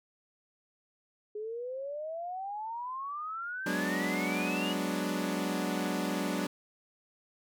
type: exponential sweep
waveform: sine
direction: up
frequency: 415.3 to 2923 Hz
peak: -35 dBFS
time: 1.35-4.73 s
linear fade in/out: 5 ms
type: chord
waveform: sawtooth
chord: G# half-diminished seventh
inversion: third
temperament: equal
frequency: 185 / 207.7 / 246.9 / 293.7 Hz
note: F#3 / G#3 / B3 / D4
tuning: 0 / 0 / 0 / 0 cents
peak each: -31 / -33 / -34 / -31 dBFS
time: 3.66-6.47 s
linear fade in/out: 5 ms
effects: none